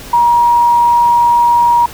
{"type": "tone", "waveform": "sine", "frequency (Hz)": 951, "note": "A#5", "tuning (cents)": 34, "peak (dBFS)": -6, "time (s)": [0.13, 1.86], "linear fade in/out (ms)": 5, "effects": ["pink hiss -31 dBFS RMS until 1.93 s"]}